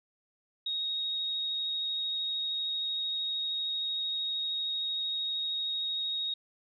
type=tone with vibrato; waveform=sine; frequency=3757 Hz; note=A#7; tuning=13 cents sharp; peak=-30 dBFS; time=0.66-6.34 s; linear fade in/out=5 ms; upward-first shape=triangle; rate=13 Hz; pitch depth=11 cents each way; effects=none